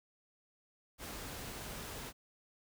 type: noise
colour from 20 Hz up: pink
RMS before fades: -45 dBFS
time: 0.98-2.13 s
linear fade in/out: 50 ms
effects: none